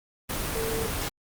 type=tone in noise; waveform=sine; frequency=448.8 Hz; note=A4; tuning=34 cents sharp; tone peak=-29 dBFS; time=0.55-0.87 s; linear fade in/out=10 ms; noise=pink; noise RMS=-30 dBFS; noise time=0.29-1.09 s; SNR=-2 dB; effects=Opus 24 kbps